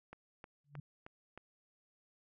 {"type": "click train", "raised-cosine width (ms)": 0.5, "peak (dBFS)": -34, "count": 5, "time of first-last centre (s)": [0.13, 1.376], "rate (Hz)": 3.21}
{"type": "tone with exponential growth", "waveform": "sine", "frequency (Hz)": 143.9, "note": "D3", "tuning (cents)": -35, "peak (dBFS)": -40, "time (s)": [0.64, 0.8], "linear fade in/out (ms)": 5, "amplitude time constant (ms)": 33}
{"effects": []}